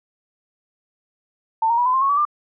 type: tone with pitch steps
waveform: sine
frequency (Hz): 895 / 932.5 / 971.5 / 1012.2 / 1054.5 / 1098.7 / 1144.7 / 1192.6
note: A5 / A#5 / B5 / B5 / C6 / C#6 / D6 / D6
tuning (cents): +29 / 0 / -29 / +42 / +13 / -16 / -45 / +26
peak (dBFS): -15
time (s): 1.62-2.252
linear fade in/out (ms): 5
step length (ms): 79
effects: none